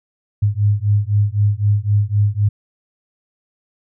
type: beating tone pair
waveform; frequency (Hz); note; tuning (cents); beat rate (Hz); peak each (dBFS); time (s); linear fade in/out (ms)
sine; 101.4 / 105.3; G#2 / G#2; -41 / +24; 3.9; -16; 0.42-2.49; 10
effects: none